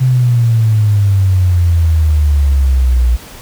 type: exponential sweep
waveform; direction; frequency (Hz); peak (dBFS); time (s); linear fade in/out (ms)
sine; down; 130.81 to 58.8; -7; 0-3.17; 20
effects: pink hiss -34 dBFS RMS until 3.41 s